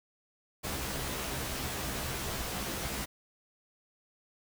pink noise with comb filter, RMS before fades -36 dBFS, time 0.63-3.06 s, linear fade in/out 20 ms, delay 15 ms, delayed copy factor +0.8, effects none

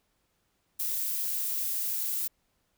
violet noise, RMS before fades -31 dBFS, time 0.79-2.28 s, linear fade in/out 10 ms, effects pink hiss -74 dBFS RMS until 2.77 s

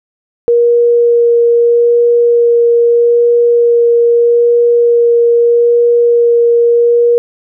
sine tone with vibrato, 473 Hz, A#4, 25 cents sharp, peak -5 dBFS, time 0.48-7.18 s, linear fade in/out 0 ms, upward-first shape sine, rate 0.79 Hz, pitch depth 8 cents each way, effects none

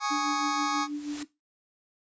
sawtooth chord, Ab suspended fourth, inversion none, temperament just, 830.6 / 1107.5 / 1245.9 Hz, Ab5 / Db6 / Eb6, 0 / -2 / +2 cents, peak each -27 dBFS, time 0-0.88 s, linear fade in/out 50 ms
sine tone with tremolo, 293.7 Hz, D4, in tune, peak -28 dBFS, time 0.1-1.25 s, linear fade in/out 20 ms, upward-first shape sine, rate 6.2 Hz, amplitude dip 60%
white noise with exponential growth, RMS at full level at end -36 dBFS, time 0.58-1.23 s, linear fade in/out 5 ms, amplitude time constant 140 ms
effects noise-tail reverb RT60 0.2 s tail -17 dB re dry + resampled to 16000 Hz

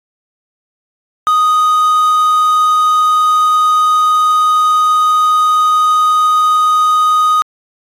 triangle tone with quantisation, 1244.5 Hz, D#6, in tune, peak -6 dBFS, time 1.27-7.42 s, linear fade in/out 0 ms, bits 5, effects AAC 48 kbps

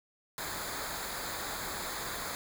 pink noise with comb filter, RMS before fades -38 dBFS, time 0.38-2.35 s, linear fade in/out 0 ms, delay 0.35 ms, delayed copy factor -0.7, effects none

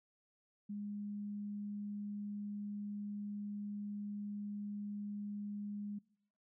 sine tone, 205.5 Hz, G#3, 18 cents flat, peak -40 dBFS, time 0.69-5.99 s, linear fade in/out 10 ms, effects noise-tail reverb RT60 0.7 s tail -23 dB re dry

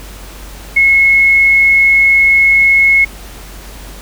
sine tone, 2178 Hz, C#7, 31 cents flat, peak -5 dBFS, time 0.76-3.05 s, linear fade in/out 10 ms, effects added 48 Hz sine -30 dBFS peak until 4.01 s + pink hiss -34 dBFS RMS until 4.01 s

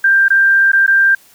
sine tone with dropouts, 1584 Hz, G6, 18 cents sharp, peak -7 dBFS, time 0.04-1.15 s, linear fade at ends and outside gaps 5 ms, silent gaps 0.283-0.303 / 0.719-0.731 / 0.865-0.877 s, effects white hiss -47 dBFS RMS until 1.34 s

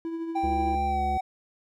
triangle tone with tremolo, 330 Hz, E4, 2 cents sharp, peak -26 dBFS, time 0.05-0.75 s, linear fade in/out 0 ms, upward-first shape triangle, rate 13 Hz, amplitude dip 45%
triangle tone with pitch glide, 784 to 756 Hz, G5 to F#5, 0 to +37 cents, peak -23 dBFS, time 0.35-1.21 s, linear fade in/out 10 ms, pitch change -63 cents, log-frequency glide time 0.86-1.01 s
harmonic tone, 71.2 Hz, C#2, 47 cents sharp, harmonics 1 / 3 / 5 / 7, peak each -30 / -37 / -38 / -43 dBFS, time 0.43-1.18 s, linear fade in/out 10 ms
effects none

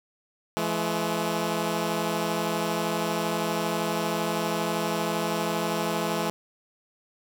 10% pulse tone pair together, 168.36 / 213.6 Hz, E3 / G#3, +37 / +49 cents, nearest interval major third, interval 412 cents, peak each -20 dBFS, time 0.57-6.3 s, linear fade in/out 0 ms, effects none

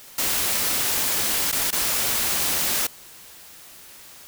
white noise with dropouts, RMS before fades -23 dBFS, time 0.18-2.87 s, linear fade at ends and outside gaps 5 ms, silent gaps 1.516-1.525 / 1.707-1.726 s, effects white hiss -45 dBFS RMS until 4.27 s

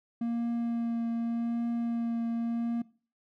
triangle tone with vibrato, 233.1 Hz, A#3, in tune, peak -26 dBFS, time 0.21-2.82 s, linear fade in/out 5 ms, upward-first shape triangle, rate 0.85 Hz, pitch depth 14 cents each way, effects noise-tail reverb RT60 0.4 s tail -20 dB re dry

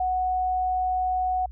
sine tone, 739 Hz, F#5, 2 cents flat, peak -22 dBFS, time 0-1.46 s, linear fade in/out 5 ms, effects added 60 Hz sine -37 dBFS peak until 1.51 s

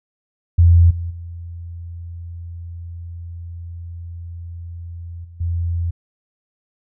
sine tone with level steps, 85.3 Hz, F2, 40 cents flat, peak -7 / -22 / -29 / -37 / -18 dBFS, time 0.58-5.91 s, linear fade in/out 10 ms, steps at 0.9 / 1.1 / 5.24 / 5.4 s, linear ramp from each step 10 ms, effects none

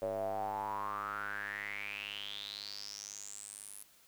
square tone with band-pass filter sweep, 51 Hz, G#1, 31 cents flat, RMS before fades -41 dBFS, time 0.02-3.83 s, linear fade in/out 0 ms, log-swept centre 560 to 11000 Hz, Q 8.8, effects white hiss -64 dBFS RMS until 4.07 s

